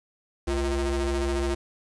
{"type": "ring-modulated tone", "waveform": "45% pulse", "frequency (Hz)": 142, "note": "C#3", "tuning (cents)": 42, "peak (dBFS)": -21, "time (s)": [0.47, 1.55], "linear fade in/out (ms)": 10, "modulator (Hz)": 206, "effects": ["resampled to 22050 Hz", "8-bit"]}